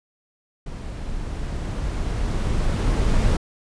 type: noise with level ramp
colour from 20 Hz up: brown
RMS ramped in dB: -32 to -17 dBFS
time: 0.66-3.37 s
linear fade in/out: 5 ms
effects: resampled to 22050 Hz